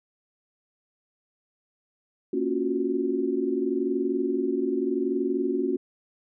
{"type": "chord", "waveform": "sine", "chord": "Gb major seventh", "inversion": "first", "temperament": "equal", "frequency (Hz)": [233.1, 277.2, 349.2, 370], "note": ["Bb3", "Db4", "F4", "Gb4"], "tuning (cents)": [0, 0, 0, 0], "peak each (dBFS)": [-32, -28, -30, -27], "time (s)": [2.33, 5.77], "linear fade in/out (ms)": 5, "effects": []}